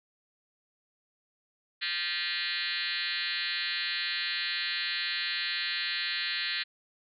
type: tone with frequency modulation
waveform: sine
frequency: 2960 Hz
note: F#7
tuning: in tune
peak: -29 dBFS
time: 1.81-6.64 s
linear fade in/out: 20 ms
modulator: 174 Hz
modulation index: 7.9
effects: none